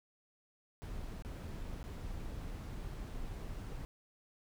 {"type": "noise with dropouts", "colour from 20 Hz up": "brown", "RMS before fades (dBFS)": -43, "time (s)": [0.82, 3.85], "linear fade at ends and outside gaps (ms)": 0, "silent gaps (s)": [[1.223, 1.249], [1.829, 1.84]], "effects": []}